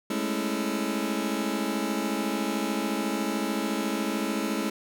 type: chord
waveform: sawtooth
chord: A major seventh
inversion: third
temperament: just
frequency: 206.2 / 220 / 275 / 330 Hz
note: G#3 / A3 / C#4 / E4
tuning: -12 / 0 / -14 / +2 cents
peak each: -28 dBFS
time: 0.1-4.7 s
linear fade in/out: 5 ms
effects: none